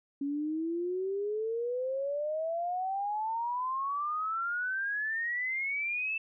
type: exponential sweep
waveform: sine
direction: up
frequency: 277.2 to 2659 Hz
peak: -30 dBFS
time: 0.21-6.18 s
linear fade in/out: 5 ms
effects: none